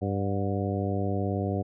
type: harmonic tone with a mistuned harmonic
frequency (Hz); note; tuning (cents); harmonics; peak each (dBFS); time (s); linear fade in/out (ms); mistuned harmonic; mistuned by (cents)
98.6; G2; +11; 1 / 2 / 3 / 4 / 5 / 6 / 7; -29 / -32 / -34 / -35 / -36 / -37 / -37; 0.01-1.63; 20; 7; +78
effects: none